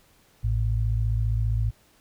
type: tone pair together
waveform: sine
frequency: 55 / 110 Hz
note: A1 / A2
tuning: 0 / 0 cents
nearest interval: octave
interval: 1200 cents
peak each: -24 dBFS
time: 0.43-1.71 s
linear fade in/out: 20 ms
effects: pink hiss -60 dBFS RMS until 2 s